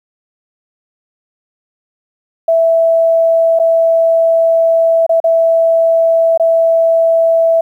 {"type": "tone with dropouts", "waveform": "sine", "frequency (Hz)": 659.3, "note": "E5", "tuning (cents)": 0, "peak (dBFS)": -7, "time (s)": [2.48, 7.61], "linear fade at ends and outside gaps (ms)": 5, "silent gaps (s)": [[3.59, 3.597], [5.065, 5.093], [5.202, 5.241], [6.376, 6.397]], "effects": ["8-bit"]}